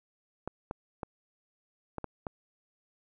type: clicks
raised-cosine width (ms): 1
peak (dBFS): -21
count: 6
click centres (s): 0.476 / 0.711 / 1.032 / 1.983 / 2.043 / 2.268
effects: none